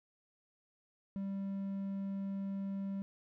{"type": "tone", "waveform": "triangle", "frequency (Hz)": 196, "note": "G3", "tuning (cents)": 0, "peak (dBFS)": -34, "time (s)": [1.16, 3.02], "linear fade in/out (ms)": 0, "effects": []}